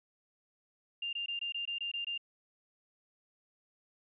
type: tone bursts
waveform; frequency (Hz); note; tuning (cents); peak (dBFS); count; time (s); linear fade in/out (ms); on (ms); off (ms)
sine; 2797; F7; +2; -34; 9; 1.02-2.178; 5; 110; 21
effects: none